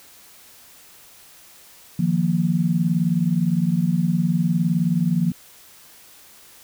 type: chord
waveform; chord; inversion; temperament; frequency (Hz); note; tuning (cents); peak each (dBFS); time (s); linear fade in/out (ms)
sine; Eb suspended second; none; just; 155.56 / 175.01 / 233.3; Eb3 / F3 / Bb3; 0 / +4 / +2; -23 / -19 / -25; 1.99-5.32; 5
effects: white hiss -48 dBFS RMS until 6.63 s